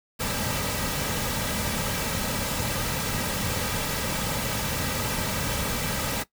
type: noise with comb filter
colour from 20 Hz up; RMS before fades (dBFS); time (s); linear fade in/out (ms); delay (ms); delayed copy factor
pink; -28; 0.19-6.24; 20; 2.8; -0.5
effects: noise-tail reverb RT60 0.1 s tail -17 dB re dry